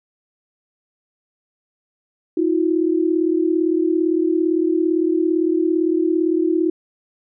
sine tone pair together, 322.1 / 359.8 Hz, E4 / F#4, -40 / -48 cents, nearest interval major second, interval 192 cents, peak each -17 / -19 dBFS, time 2.37-6.7 s, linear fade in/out 5 ms, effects none

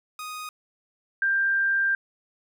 sawtooth / sine tone pair in turn, 1244.5 / 1585.9 Hz, D#6 / G6, 0 / +20 cents, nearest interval major third, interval 420 cents, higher second, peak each -30 / -20 dBFS, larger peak second, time 0.19-0.49 / 1.22-1.95 s, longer second, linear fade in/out 2 ms, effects none

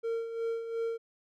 triangle tone with tremolo, 458.1 Hz, A#4, 30 cents flat, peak -27 dBFS, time 0.03-0.98 s, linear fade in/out 20 ms, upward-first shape sine, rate 2.8 Hz, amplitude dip 60%, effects none

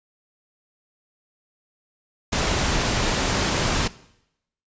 pink noise, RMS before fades -22 dBFS, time 2.32-3.88 s, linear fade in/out 10 ms, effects noise-tail reverb RT60 0.8 s tail -19 dB re dry + resampled to 16000 Hz

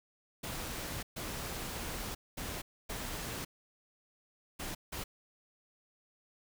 pink noise bursts at uneven times, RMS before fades -40 dBFS, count 6, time 0.43-1.03 / 1.16-2.15 / 2.37-2.62 / 2.89-3.45 / 4.59-4.75 / 4.92-5.04 s, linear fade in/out 10 ms, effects none

